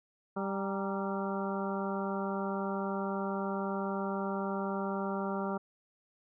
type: harmonic tone with a mistuned harmonic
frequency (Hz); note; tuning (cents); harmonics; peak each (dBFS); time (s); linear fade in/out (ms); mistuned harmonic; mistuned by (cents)
196.2; G3; +2; 1 / 2 / 3 / 4 / 5 / 6 / 7; -35 / -38 / -40 / -41 / -42 / -43 / -43; 0.36-5.58; 10; 5; -72
effects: none